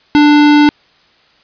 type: tone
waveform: square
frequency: 295.3 Hz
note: D4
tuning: 10 cents sharp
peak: -5 dBFS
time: 0.15-0.69 s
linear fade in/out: 0 ms
effects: white hiss -50 dBFS RMS until 1.43 s + resampled to 11025 Hz